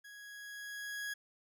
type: tone with level ramp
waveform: 40% pulse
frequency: 1661.2 Hz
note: G#6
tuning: in tune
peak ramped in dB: -50 to -36 dBFS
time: 0.04-1.14 s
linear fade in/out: 10 ms
effects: none